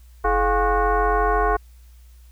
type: tone with frequency modulation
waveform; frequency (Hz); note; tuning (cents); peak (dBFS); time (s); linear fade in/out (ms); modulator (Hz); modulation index
sine; 332.9; E4; +17; -16; 0.24-1.57; 10; 379; 2.7
effects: added 60 Hz sine -44 dBFS peak until 2.31 s + white hiss -60 dBFS RMS until 2.31 s